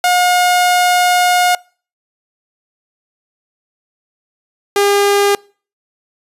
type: tone pair in turn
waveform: sawtooth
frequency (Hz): 718 / 403.8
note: F5 / G#4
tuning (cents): +48 / -49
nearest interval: minor seventh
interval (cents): 997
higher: first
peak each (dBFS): -6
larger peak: neither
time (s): 0.04-1.55 / 4.76-5.35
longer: first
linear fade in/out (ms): 2
effects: noise-tail reverb RT60 0.4 s tail -25 dB re dry + resampled to 32000 Hz